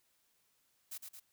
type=noise with echo; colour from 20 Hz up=blue; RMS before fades=-44 dBFS; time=0.91-0.98 s; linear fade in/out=10 ms; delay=110 ms; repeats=2; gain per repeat=-4 dB; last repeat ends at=1.2 s; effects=white hiss -75 dBFS RMS until 1.32 s